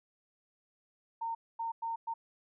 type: tone bursts at uneven times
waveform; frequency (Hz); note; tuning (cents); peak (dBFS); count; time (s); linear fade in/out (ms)
sine; 915; A#5; -32; -33; 4; 1.21-1.35 / 1.59-1.72 / 1.82-1.96 / 2.07-2.14; 10
effects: none